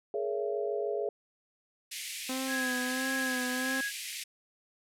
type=chord; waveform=sine; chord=A# half-diminished seventh; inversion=third; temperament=just; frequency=419.5 / 466.2 / 559.4 / 671.3 Hz; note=G#4 / A#4 / C#5 / E5; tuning=+17 / 0 / +16 / +31 cents; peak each=-32 / -38 / -37 / -37 dBFS; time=0.14-1.09 s; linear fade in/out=2 ms
type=band-pass noise; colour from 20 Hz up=pink; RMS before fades=-40 dBFS; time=1.91-4.24 s; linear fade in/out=10 ms; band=2000 to 13000 Hz; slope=48 dB/octave
type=tone with vibrato; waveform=sawtooth; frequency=257.5 Hz; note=C4; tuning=28 cents flat; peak=-29 dBFS; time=2.29-3.81 s; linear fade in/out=5 ms; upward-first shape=sine; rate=1.5 Hz; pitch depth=42 cents each way
type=tone with tremolo; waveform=sine; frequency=1655 Hz; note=G#6; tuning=6 cents flat; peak=-31 dBFS; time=2.47-3.92 s; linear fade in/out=50 ms; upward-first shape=sine; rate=1.7 Hz; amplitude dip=40%
effects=none